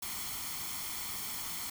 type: noise with comb filter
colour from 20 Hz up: white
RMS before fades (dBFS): -39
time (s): 0.02-1.7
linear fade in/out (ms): 5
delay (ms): 0.92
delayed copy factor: +0.6
effects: none